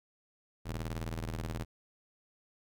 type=ring-modulated tone; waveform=sawtooth; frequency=80.7 Hz; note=E2; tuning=36 cents flat; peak=-29 dBFS; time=0.65-1.65 s; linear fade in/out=20 ms; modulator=31 Hz; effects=none